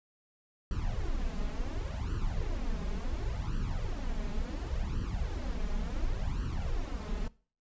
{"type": "noise with flanger", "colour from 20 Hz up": "brown", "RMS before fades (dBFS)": -33, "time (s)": [0.71, 7.28], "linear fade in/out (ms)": 2, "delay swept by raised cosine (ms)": [0.67, 4.87], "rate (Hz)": 0.7, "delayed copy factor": 0.85, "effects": ["noise-tail reverb RT60 0.4 s tail -21 dB re dry", "resampled to 16000 Hz"]}